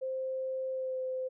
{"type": "tone with pitch glide", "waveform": "sine", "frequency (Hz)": [523.3, 516.4], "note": ["C5", "C5"], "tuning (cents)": [0, -23], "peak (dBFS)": -32, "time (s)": [0.01, 1.29], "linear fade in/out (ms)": 20, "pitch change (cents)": -23, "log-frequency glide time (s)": [0.71, 0.99], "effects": []}